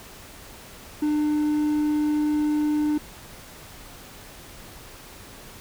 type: tone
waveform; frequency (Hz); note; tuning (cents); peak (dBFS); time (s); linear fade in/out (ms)
triangle; 300; D4; +37; -18; 1.02-2.98; 5
effects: pink hiss -44 dBFS RMS until 5.6 s